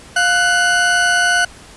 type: tone pair together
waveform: 40% pulse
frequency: 704 / 1489.7 Hz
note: F5 / F#6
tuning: +14 / +11 cents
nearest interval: octave + minor second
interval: 1297 cents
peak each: -18 / -12 dBFS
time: 0.16-1.45 s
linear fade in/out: 5 ms
effects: pink hiss -40 dBFS RMS until 1.76 s + resampled to 24000 Hz